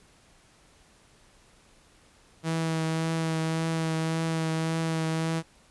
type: tone with vibrato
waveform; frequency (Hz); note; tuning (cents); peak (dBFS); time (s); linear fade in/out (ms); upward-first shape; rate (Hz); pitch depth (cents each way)
sawtooth; 161.8; E3; -32; -22; 2.43-5.43; 50; triangle; 1.8; 19
effects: pink hiss -59 dBFS RMS until 5.7 s + resampled to 24000 Hz